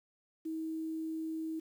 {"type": "tone with quantisation", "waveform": "sine", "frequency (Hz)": 320, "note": "D#4", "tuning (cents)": 49, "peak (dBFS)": -35, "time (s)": [0.45, 1.6], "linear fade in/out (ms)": 10, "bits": 10, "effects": []}